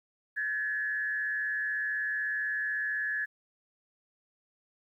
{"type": "tone with frequency modulation", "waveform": "sine", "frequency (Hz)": 1705, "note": "G#6", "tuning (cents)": 45, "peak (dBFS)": -29, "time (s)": [0.36, 3.26], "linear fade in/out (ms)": 20, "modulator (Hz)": 134, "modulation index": 0.62, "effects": ["11-bit"]}